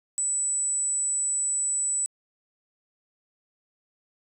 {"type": "tone", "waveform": "sine", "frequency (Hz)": 7950, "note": "B8", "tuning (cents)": 10, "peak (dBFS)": -22, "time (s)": [0.18, 2.06], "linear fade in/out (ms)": 0, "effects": ["tanh soft clip ceiling -21 dBFS"]}